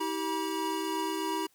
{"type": "tone cluster", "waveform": "square", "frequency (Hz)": [320, 388.1, 963], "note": ["D#4", "G4", "B5"], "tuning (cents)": [49, -17, -44], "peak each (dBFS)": [-35, -36, -35], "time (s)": [0, 1.47], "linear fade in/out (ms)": 10, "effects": ["white hiss -67 dBFS RMS until 1.54 s"]}